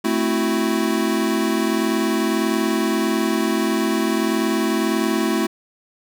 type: chord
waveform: square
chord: F# half-diminished seventh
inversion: first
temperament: equal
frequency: 220 / 261.6 / 329.6 / 370 Hz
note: A3 / C4 / E4 / F#4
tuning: 0 / 0 / 0 / 0 cents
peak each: -23 / -26 / -23 / -26 dBFS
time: 0.04-5.47 s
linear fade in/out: 10 ms
effects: none